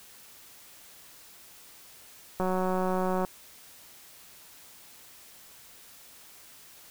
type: click train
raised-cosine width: 1 ms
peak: -16 dBFS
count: 158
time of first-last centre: 2.4-3.249 s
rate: 185 Hz
effects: white hiss -52 dBFS RMS until 6.9 s